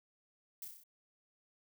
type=noise with echo; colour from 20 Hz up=violet; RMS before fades=-44 dBFS; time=0.62-0.65 s; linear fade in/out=2 ms; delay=31 ms; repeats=6; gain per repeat=-3 dB; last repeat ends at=0.836 s; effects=none